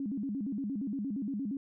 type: tone with vibrato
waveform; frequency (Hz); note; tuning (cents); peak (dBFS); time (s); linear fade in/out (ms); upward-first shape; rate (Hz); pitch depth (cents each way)
sine; 238.2; A#3; +38; -32; 0-1.57; 2; square; 8.6; 250
effects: none